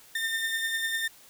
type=beating tone pair; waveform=30% pulse; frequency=1801 / 1811 Hz; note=A6 / A6; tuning=+40 / +49 cents; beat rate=10 Hz; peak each=-33 / -26 dBFS; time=0.15-1.08 s; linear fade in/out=5 ms; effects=white hiss -54 dBFS RMS until 1.29 s